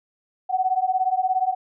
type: beating tone pair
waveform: sine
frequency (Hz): 740 / 757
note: F#5 / F#5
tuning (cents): 0 / +39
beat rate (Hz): 17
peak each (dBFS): -22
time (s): 0.49-1.55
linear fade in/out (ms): 20
effects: none